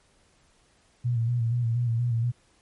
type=tone with vibrato; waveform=sine; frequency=118.2 Hz; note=A#2; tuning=24 cents sharp; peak=-22 dBFS; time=1.04-2.32 s; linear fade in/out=20 ms; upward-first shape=square; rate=4.2 Hz; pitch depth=46 cents each way; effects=pink hiss -63 dBFS RMS until 2.61 s + MP3 48 kbps